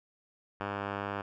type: tone with low-pass filter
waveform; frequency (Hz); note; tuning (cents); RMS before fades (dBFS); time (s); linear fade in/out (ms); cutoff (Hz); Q
5% pulse; 100.3; G2; +40; -36; 0.6-1.22; 10; 1900; 2.5
effects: none